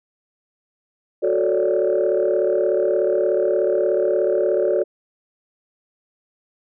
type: chord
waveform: sine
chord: D major seventh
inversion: first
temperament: just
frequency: 367.1 / 440.5 / 550.6 / 587.3 Hz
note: F#4 / A4 / C#5 / D5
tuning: -14 / +2 / -12 / 0 cents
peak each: -20 / -21 / -22 / -21 dBFS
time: 1.22-4.84 s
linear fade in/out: 20 ms
effects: tanh soft clip ceiling -9 dBFS